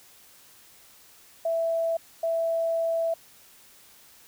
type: tone bursts at uneven times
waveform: sine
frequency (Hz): 661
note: E5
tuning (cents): +5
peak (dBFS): -23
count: 2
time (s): 1.45-1.97 / 2.23-3.14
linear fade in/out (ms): 5
effects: white hiss -54 dBFS RMS until 4.27 s